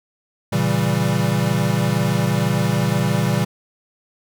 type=chord; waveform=square; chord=A# diminished seventh; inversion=none; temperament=equal; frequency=116.54 / 138.59 / 164.81 / 196 Hz; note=A#2 / C#3 / E3 / G3; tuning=0 / 0 / 0 / 0 cents; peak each=-23 dBFS; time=0.52-3.45 s; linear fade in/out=10 ms; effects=none